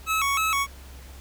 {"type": "tone with vibrato", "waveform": "25% pulse", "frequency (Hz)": 1200, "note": "D6", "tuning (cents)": 37, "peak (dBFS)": -18, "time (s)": [0.06, 0.67], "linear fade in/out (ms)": 50, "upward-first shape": "square", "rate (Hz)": 3.2, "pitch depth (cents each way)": 130, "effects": ["added 66 Hz sine -42 dBFS peak until 1.2 s", "pink hiss -49 dBFS RMS until 1.2 s"]}